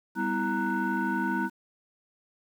sine tone cluster, 196.9 / 249.2 / 327.4 / 930 / 1484 Hz, G3 / B3 / E4 / A#5 / F#6, +8 / +16 / -12 / -4 / +5 cents, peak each -31 dBFS, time 0.15-1.5 s, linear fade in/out 50 ms, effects tanh soft clip ceiling -19 dBFS + 9-bit

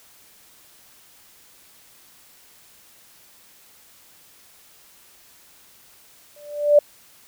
sine tone with exponential growth, 587.3 Hz, D5, in tune, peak -7 dBFS, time 6.36-6.79 s, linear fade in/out 5 ms, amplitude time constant 93 ms, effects white hiss -52 dBFS RMS until 7.27 s

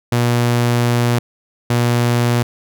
sawtooth tone pair in turn, 120 / 120 Hz, B2 / B2, -49 / -49 cents, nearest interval unison, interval 0 cents, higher neither, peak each -9 dBFS, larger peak neither, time 0.12-1.19 / 1.7-2.43 s, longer first, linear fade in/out 5 ms, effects none

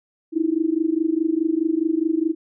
sine tone with amplitude modulation, 322.5 Hz, E4, 38 cents flat, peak -14 dBFS, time 0.32-2.35 s, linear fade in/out 50 ms, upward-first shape sine, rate 24.8 Hz, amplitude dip 90%, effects none

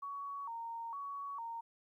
sine tone with vibrato, 1018 Hz, C6, 48 cents flat, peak -40 dBFS, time 0.02-1.61 s, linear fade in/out 10 ms, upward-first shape square, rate 1.1 Hz, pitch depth 170 cents each way, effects 13-bit

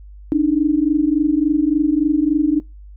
sine tone pair together, 287.6 / 311.1 Hz, D4 / D#4, -36 / 0 cents, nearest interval minor second, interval 136 cents, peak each -16 dBFS, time 0.32-2.6 s, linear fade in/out 0 ms, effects noise-tail reverb RT60 0.2 s tail -21 dB re dry + added 50 Hz sine -36 dBFS peak until 2.96 s

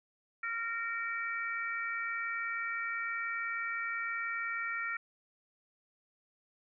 harmonic tone, 461 Hz, A#4, 19 cents flat, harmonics 3 / 4 / 5, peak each -37 / -38 / -39 dBFS, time 0.43-4.97 s, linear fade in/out 5 ms, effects none

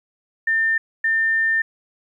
sine tone bursts at uneven times, 1800 Hz, A6, 39 cents sharp, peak -16 dBFS, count 2, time 0.47-0.78 / 1.04-1.62 s, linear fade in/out 5 ms, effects 9-bit

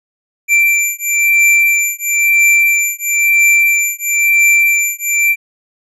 square beating tone pair, 2349 / 2350 Hz, D7 / D7, 0 / +1 cents, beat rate 1 Hz, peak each -13 dBFS, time 0.48-5.36 s, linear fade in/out 50 ms, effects resampled to 32000 Hz

